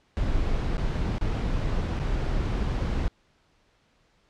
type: noise with dropouts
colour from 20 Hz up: brown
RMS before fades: -26 dBFS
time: 0.17-3.08 s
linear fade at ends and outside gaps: 0 ms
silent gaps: 0.77-0.78 / 1.183-1.212 / 1.992-1.998 s
effects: pink hiss -65 dBFS RMS until 4.29 s + low-pass 5000 Hz 12 dB/octave